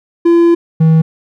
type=tone pair in turn; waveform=triangle; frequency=339.9 / 160.41 Hz; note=F4 / E3; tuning=-47 / -47 cents; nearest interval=octave + minor second; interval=1300 cents; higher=first; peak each=-3 dBFS; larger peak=neither; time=0.25-0.55 / 0.8-1.02 s; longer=first; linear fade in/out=10 ms; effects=none